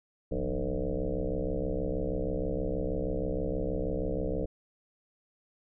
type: tone with frequency modulation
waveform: sine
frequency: 239.9 Hz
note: A#3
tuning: 50 cents sharp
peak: -28 dBFS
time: 0.31-4.46 s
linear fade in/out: 10 ms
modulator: 66.3 Hz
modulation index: 5
effects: none